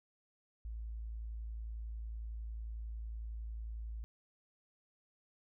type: tone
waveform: sine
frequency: 55.5 Hz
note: A1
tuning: 16 cents sharp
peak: -40 dBFS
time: 0.65-4.04 s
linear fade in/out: 0 ms
effects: none